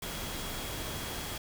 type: tone in noise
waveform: sine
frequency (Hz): 3307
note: G#7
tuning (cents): -8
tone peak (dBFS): -47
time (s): 0.02-1.38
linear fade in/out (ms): 5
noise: pink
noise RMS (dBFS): -38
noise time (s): 0.02-1.38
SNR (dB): -12
effects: none